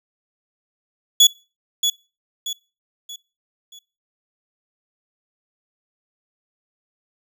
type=tone with echo; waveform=30% pulse; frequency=3400 Hz; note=G#7; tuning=40 cents sharp; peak=-6 dBFS; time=1.2-1.27 s; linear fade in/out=5 ms; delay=630 ms; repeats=4; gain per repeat=-8 dB; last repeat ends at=3.79 s; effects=noise-tail reverb RT60 0.3 s tail -21 dB re dry